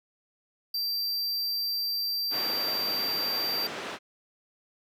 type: tone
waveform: square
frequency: 4699 Hz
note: D8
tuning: in tune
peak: -28 dBFS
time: 0.74-3.67 s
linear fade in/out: 5 ms
type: band-pass noise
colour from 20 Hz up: pink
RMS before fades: -37 dBFS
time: 2.3-3.99 s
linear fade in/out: 50 ms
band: 310 to 3800 Hz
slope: 12 dB/octave
effects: none